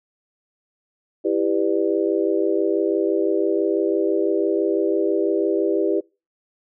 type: chord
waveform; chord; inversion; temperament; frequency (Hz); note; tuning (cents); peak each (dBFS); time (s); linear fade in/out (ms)
sine; E minor seventh; none; just; 329.6 / 395.6 / 494.4 / 593.3; E4 / G4 / B4 / D5; 0 / +16 / +2 / +18; -22 / -21 / -25 / -27; 1.24-6.01; 20
effects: noise-tail reverb RT60 0.3 s tail -26 dB re dry